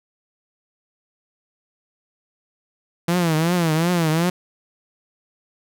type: tone with vibrato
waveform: sawtooth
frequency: 166.9 Hz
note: E3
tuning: 22 cents sharp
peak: -13 dBFS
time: 3.08-4.3 s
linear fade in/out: 5 ms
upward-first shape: triangle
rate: 2.7 Hz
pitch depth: 150 cents each way
effects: none